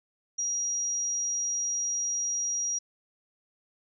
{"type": "tone", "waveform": "sine", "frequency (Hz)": 5730, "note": "F8", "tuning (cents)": 44, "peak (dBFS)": -27, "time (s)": [0.38, 2.79], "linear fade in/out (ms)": 10, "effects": []}